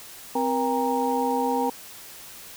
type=tone cluster; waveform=sine; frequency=259.9 / 476.1 / 799 / 936 Hz; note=C4 / A#4 / G5 / A#5; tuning=-11 / +37 / +33 / +7 cents; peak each=-27 dBFS; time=0.35-1.7 s; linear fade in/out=5 ms; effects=white hiss -43 dBFS RMS until 2.56 s